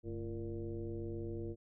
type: tone with frequency modulation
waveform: sine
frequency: 220 Hz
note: A3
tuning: in tune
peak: -38 dBFS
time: 0.03-1.56 s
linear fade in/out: 50 ms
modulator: 122 Hz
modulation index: 1.9
effects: none